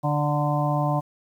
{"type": "harmonic tone with a mistuned harmonic", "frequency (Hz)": 147.2, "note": "D3", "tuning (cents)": 4, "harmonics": [1, 2, 4, 5, 6, 7], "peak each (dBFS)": [-23, -30, -29, -28, -32, -30], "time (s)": [0.03, 1.01], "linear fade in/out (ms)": 20, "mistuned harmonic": 6, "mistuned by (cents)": 32, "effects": ["9-bit"]}